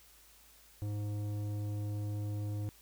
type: tone with tanh clipping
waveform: sine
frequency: 103.83 Hz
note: G#2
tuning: in tune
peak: -36 dBFS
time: 0.82-2.69 s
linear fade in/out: 0 ms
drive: 12 dB
effects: added 54 Hz sine -66 dBFS peak until 2.81 s + white hiss -61 dBFS RMS until 2.81 s